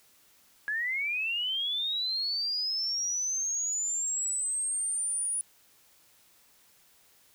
sine linear sweep, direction up, 1661.2 to 9770 Hz, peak -28 dBFS, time 0.68-5.41 s, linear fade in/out 0 ms, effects white hiss -62 dBFS RMS until 7.34 s

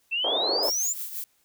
sine exponential sweep, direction up, 2625 to 7360 Hz, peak -24 dBFS, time 0.11-0.94 s, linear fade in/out 20 ms
white band-pass noise, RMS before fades -29 dBFS, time 0.24-0.7 s, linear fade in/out 5 ms, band 390 to 730 Hz, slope 24 dB/octave
violet noise with tremolo, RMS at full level -32 dBFS, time 0.63-1.24 s, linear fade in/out 0 ms, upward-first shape triangle, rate 5.8 Hz, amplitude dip 65%
effects white hiss -67 dBFS RMS until 1.44 s

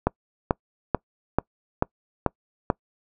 click train, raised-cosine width 1 ms, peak -5 dBFS, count 7, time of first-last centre 0.07-2.702 s, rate 2.28 Hz, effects noise-tail reverb RT60 0.1 s tail -26 dB re dry

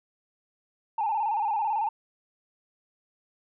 sine tone with vibrato, 858 Hz, A5, 44 cents flat, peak -23 dBFS, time 0.98-1.89 s, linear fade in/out 5 ms, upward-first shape square, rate 18 Hz, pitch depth 76 cents each way, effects tanh soft clip ceiling -20 dBFS

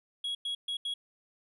triangle tone bursts at uneven times, 3322 Hz, G#7, in tune, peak -30 dBFS, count 4, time 0.24-0.35 / 0.45-0.55 / 0.68-0.77 / 0.85-0.94 s, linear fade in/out 5 ms, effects resampled to 24000 Hz

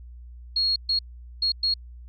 sine tone bursts at uneven times, 4300 Hz, C8, 47 cents sharp, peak -20 dBFS, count 4, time 0.56-0.76 / 0.89-0.99 / 1.42-1.52 / 1.63-1.74 s, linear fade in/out 5 ms, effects added 60 Hz sine -40 dBFS peak until 2.08 s

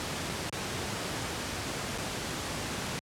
pink noise with dropouts, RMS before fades -34 dBFS, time 0-2.99 s, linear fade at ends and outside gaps 0 ms, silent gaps 0.292-0.296 / 0.496-0.526 / 1.978-1.983 s, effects high-pass 80 Hz 12 dB/octave + low-pass 9000 Hz 12 dB/octave

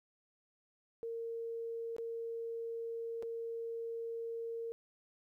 sine tone with dropouts, 460 Hz, A#4, 23 cents flat, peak -38 dBFS, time 1.03-4.72 s, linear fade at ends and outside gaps 0 ms, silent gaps 1.965-1.983 / 3.225-3.231 s, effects 13-bit

